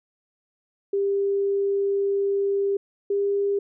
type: tone pair in turn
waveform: sine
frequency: 397.6 / 401.1 Hz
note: G4 / G4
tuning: +25 / +40 cents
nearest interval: unison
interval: 15 cents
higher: second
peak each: -20 dBFS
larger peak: neither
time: 0.93-2.77 / 3.1-3.59 s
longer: first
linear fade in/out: 5 ms
effects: none